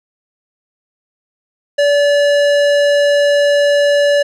sine tone with tanh clipping, 576 Hz, D5, 34 cents flat, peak -11 dBFS, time 1.78-4.23 s, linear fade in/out 10 ms, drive 18 dB, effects none

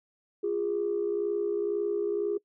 sine tone pair together, 348 / 410 Hz, F4 / G#4, -6 / -22 cents, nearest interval minor third, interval 284 cents, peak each -31 / -27 dBFS, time 0.43-2.38 s, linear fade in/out 10 ms, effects noise-tail reverb RT60 0.1 s tail -23 dB re dry + tanh soft clip ceiling -20 dBFS

